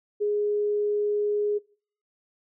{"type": "tone", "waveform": "sine", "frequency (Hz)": 415.3, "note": "G#4", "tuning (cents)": 0, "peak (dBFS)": -22, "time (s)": [0.2, 1.59], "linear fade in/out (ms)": 20, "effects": ["noise-tail reverb RT60 0.5 s tail -24 dB re dry"]}